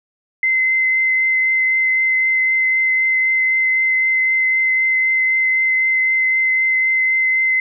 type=tone with vibrato; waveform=sine; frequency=2061 Hz; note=C7; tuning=27 cents flat; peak=-13 dBFS; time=0.43-7.6 s; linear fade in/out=2 ms; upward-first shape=triangle; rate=3.9 Hz; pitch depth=11 cents each way; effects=none